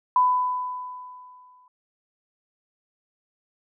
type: tone with exponential decay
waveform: sine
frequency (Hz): 1000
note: B5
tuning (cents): +21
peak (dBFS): -14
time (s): 0.16-1.68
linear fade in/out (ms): 2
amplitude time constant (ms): 330
effects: none